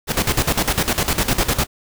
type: noise with tremolo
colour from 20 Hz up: pink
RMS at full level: -17 dBFS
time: 0.07-1.67 s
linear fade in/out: 50 ms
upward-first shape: square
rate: 9.9 Hz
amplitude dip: 75%
effects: none